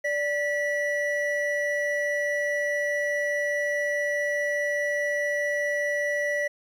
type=tone pair together; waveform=triangle; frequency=584 / 1950.8 Hz; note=D5 / B6; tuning=-10 / -22 cents; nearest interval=octave + major sixth; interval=2088 cents; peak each=-25 / -25 dBFS; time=0.04-6.48 s; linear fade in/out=10 ms; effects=10-bit